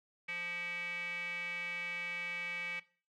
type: tone with band-pass filter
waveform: square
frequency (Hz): 174.61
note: F3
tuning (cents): 0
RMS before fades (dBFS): -40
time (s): 0.28-2.8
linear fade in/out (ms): 10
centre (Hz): 2300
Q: 8.6
effects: noise-tail reverb RT60 0.4 s tail -18 dB re dry